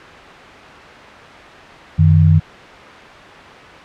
sine tone pair together, 92.43 / 155.56 Hz, F#2 / D#3, -1 / 0 cents, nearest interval major sixth, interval 901 cents, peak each -10 dBFS, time 1.98-2.4 s, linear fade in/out 20 ms, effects white hiss -35 dBFS RMS until 3.84 s + low-pass 2000 Hz 12 dB/octave

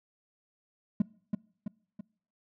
triangle tone with echo, 206.8 Hz, G#3, 7 cents flat, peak -17 dBFS, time 1-1.02 s, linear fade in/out 5 ms, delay 330 ms, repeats 3, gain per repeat -6 dB, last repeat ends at 2.01 s, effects noise-tail reverb RT60 0.6 s tail -26 dB re dry + tanh soft clip ceiling -17 dBFS

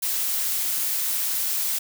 blue noise, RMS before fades -25 dBFS, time 0.02-1.79 s, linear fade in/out 10 ms, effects none

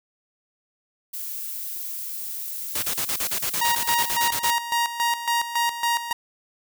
violet noise, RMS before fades -32 dBFS, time 1.13-4.14 s, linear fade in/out 10 ms
white noise bursts, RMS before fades -26 dBFS, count 16, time 2.75-4.506 s, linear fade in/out 5 ms, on 76 ms, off 36 ms
sawtooth tone with tremolo, 941 Hz, A#5, 16 cents sharp, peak -16 dBFS, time 3.61-6.13 s, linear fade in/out 5 ms, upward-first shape square, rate 3.6 Hz, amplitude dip 70%
effects none

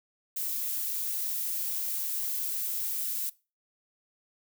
violet noise, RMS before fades -32 dBFS, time 0.36-3.3 s, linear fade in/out 10 ms, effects noise-tail reverb RT60 0.3 s tail -21 dB re dry

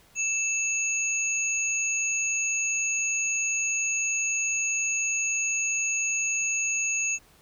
sine tone pair together, 2637 / 6645 Hz, E7 / G#8, 0 / 0 cents, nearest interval octave + major third, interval 1600 cents, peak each -27 / -27 dBFS, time 0.15-7.19 s, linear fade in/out 50 ms, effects pink hiss -58 dBFS RMS until 7.41 s

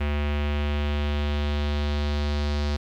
square tone with low-pass filter sweep, 73.3 Hz, D2, 3 cents flat, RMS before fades -25 dBFS, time 0-2.77 s, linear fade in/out 10 ms, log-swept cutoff 2600 to 4600 Hz, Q 2.3, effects 9-bit

